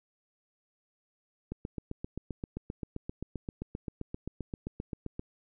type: click train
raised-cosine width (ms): 3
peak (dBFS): -23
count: 29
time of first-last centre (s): 1.52-5.195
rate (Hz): 7.62
effects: none